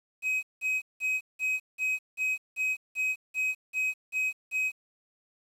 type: tone bursts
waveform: triangle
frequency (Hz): 2531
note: D#7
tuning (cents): +29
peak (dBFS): -24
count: 12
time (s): 0.22-4.72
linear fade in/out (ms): 50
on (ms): 210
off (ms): 180
effects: resampled to 32000 Hz + 9-bit